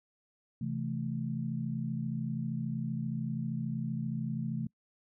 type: chord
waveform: sine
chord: A minor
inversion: first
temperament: just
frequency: 132 / 165 / 220 Hz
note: C3 / E3 / A3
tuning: +16 / +2 / 0 cents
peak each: -36 / -37 / -36 dBFS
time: 0.61-4.67 s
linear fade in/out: 5 ms
effects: noise-tail reverb RT60 0.1 s tail -25 dB re dry